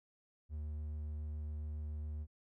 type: tone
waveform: triangle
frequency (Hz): 75.6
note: D#2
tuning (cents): -49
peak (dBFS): -37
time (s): 0.49-2.27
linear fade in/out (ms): 50
effects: none

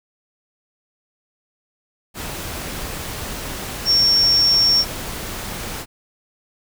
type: tone in noise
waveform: sine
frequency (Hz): 5490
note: F8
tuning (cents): -31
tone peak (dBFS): -12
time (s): 3.85-4.85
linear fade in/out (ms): 50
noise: pink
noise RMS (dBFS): -29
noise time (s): 2.14-5.86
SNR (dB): +14
effects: none

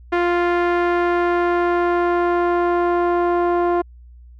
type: tone with low-pass filter sweep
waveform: sawtooth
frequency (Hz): 349.2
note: F4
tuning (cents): 0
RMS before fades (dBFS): -18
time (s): 0.12-3.82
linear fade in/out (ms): 10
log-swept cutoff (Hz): 1900 to 1000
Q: 1.3
effects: added 60 Hz sine -40 dBFS peak until 4.39 s

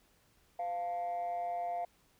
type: tone with amplitude modulation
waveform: sine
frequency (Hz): 698.5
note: F5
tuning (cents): 0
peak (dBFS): -29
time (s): 0.59-1.85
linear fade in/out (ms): 5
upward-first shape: sine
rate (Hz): 190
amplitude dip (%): 65
effects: tanh soft clip ceiling -30 dBFS + pink hiss -69 dBFS RMS until 2.19 s

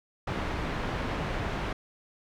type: low-pass noise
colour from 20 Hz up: pink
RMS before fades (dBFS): -32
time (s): 0.27-1.73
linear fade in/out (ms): 5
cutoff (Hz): 2300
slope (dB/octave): 12
effects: none

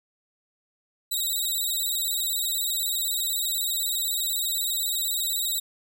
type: tone with vibrato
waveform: 10% pulse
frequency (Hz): 3860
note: B7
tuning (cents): -40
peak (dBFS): -18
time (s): 1.11-5.6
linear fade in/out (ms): 10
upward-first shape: square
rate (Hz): 16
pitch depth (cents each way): 46
effects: none

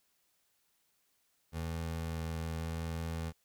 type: tone with vibrato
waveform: 25% pulse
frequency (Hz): 81.7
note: E2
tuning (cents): -15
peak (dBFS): -32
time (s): 1.52-3.33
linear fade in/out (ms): 50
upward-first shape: sine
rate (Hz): 0.85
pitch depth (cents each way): 10
effects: white hiss -75 dBFS RMS until 3.44 s

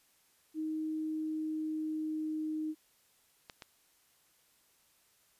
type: tone with pitch glide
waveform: sine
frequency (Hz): 313.1 to 310.8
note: D#4 to D#4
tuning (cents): +11 to -2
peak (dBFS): -33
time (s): 0.54-2.75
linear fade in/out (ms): 50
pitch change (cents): -13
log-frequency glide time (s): 0.87-2.48
type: clicks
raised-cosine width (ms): 0.2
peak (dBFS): -28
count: 2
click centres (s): 3.498 / 3.622
effects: white hiss -69 dBFS RMS until 5.39 s + resampled to 32000 Hz

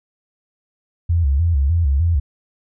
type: tone with vibrato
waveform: sine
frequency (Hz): 76.4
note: D#2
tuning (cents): -31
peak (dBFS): -13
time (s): 1.09-2.2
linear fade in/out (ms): 10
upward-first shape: square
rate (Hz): 3.3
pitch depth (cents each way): 180
effects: none

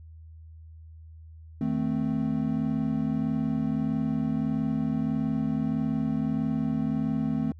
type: chord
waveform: triangle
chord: A diminished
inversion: second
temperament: equal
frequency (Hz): 155.56 / 220 / 261.6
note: Eb3 / A3 / C4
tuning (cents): 0 / 0 / 0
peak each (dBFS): -29 / -26 / -27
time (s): 1.61-7.52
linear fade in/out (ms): 2
effects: added 80 Hz sine -44 dBFS peak until 7.59 s

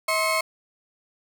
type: tone cluster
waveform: 35% pulse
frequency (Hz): 642 / 1056 / 2189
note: E5 / C6 / C#7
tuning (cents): -46 / +16 / -22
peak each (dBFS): -24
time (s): 0.08-0.41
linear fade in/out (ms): 5
effects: none

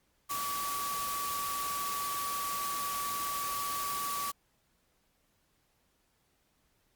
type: tone in noise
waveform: sine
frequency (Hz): 1143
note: D6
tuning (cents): -47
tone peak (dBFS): -34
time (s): 0.29-4.32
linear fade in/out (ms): 20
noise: white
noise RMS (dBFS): -38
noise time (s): 0.29-4.32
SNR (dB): +1
effects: pink hiss -73 dBFS RMS until 6.95 s + Opus 48 kbps

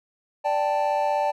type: chord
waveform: triangle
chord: D suspended fourth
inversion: none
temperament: equal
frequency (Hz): 587.3 / 784 / 880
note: D5 / G5 / A5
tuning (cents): 0 / 0 / 0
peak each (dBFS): -23 / -24 / -23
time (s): 0.44-1.32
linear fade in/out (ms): 20
effects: none

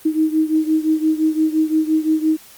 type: beating tone pair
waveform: sine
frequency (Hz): 312.3 / 318.1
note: D#4 / D#4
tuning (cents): +7 / +38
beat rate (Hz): 5.8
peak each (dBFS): -16 / -19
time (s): 0.05-2.37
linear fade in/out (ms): 10
effects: white hiss -44 dBFS RMS until 2.57 s + Opus 32 kbps

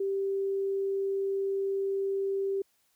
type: tone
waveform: sine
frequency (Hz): 391.5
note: G4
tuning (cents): -2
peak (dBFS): -27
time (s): 0-2.62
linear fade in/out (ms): 5
effects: white hiss -71 dBFS RMS until 2.95 s

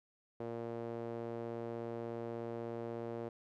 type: tone with band-pass filter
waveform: sawtooth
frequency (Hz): 116.54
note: A#2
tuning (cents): 0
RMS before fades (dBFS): -42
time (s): 0.4-3.29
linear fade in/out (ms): 5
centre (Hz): 470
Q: 1.8
effects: none

